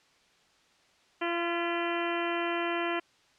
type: harmonic tone with a mistuned harmonic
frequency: 342.4 Hz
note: F4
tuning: 34 cents flat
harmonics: 1 / 2 / 3 / 4 / 5 / 6 / 7 / 8 / 9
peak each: -32 / -35 / -37 / -38 / -39 / -40 / -40 / -41 / -42 dBFS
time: 1.21-3 s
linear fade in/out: 10 ms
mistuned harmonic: 6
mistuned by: -49 cents
effects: white hiss -64 dBFS RMS until 3.38 s + low-pass 5000 Hz 12 dB/octave